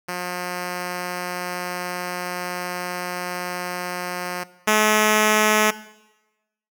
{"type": "tone pair in turn", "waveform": "5% pulse", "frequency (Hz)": [178.9, 214.3], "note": ["F3", "A3"], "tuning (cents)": [42, -45], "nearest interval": "minor third", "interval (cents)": 313, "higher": "second", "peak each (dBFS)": [-15, -4], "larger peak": "second", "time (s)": [[0.08, 4.44], [4.67, 5.71]], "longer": "first", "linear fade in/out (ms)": 10, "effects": ["noise-tail reverb RT60 1.0 s tail -18 dB re dry"]}